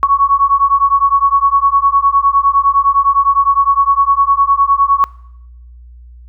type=beating tone pair; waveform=sine; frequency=1108.7 / 1118.5 Hz; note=C#6 / C#6; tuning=0 / +15 cents; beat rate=9.8 Hz; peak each=-11 dBFS; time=0.03-5.04 s; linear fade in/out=0 ms; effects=noise-tail reverb RT60 0.8 s tail -23 dB re dry + added 60 Hz sine -34 dBFS peak until 6.28 s